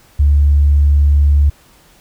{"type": "tone", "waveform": "sine", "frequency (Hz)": 72.2, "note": "D2", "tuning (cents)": -29, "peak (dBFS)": -6, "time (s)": [0.19, 1.5], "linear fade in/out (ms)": 10, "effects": ["tanh soft clip ceiling -2 dBFS", "pink hiss -48 dBFS RMS until 2 s"]}